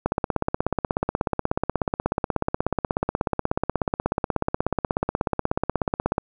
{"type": "click train", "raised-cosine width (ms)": 1, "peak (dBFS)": -7, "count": 102, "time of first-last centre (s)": [0.06, 6.181], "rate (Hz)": 16.5, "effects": []}